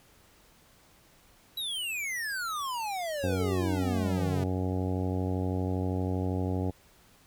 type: exponential sweep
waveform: square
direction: down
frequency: 3945 to 130.81 Hz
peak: -32 dBFS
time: 1.57-4.44 s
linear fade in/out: 5 ms
type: harmonic tone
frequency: 92.6 Hz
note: F#2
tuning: 2 cents sharp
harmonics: 1 / 2 / 3 / 4 / 5 / 6 / 7 / 8 / 9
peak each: -30 / -35 / -34 / -39 / -39 / -44 / -44 / -45 / -45 dBFS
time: 3.23-6.71 s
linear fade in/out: 10 ms
effects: pink hiss -60 dBFS RMS until 7.26 s